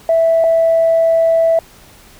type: tone pair in turn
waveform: sine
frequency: 658 / 658 Hz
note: E5 / E5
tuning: -3 / -3 cents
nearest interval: unison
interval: 0 cents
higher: neither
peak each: -8 dBFS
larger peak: neither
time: 0.09-0.44 / 0.44-1.59 s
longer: second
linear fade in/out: 2 ms
effects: tanh soft clip ceiling -4 dBFS + pink hiss -43 dBFS RMS until 2.19 s